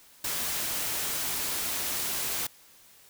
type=noise; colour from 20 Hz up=white; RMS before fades=-31 dBFS; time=0.24-2.47 s; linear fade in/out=5 ms; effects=white hiss -56 dBFS RMS until 3.09 s